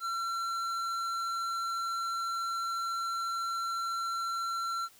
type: tone with tanh clipping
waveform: triangle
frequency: 1357 Hz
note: E6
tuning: 50 cents sharp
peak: -33 dBFS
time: 0-4.89 s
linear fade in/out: 50 ms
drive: 16 dB
effects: white hiss -59 dBFS RMS until 4.99 s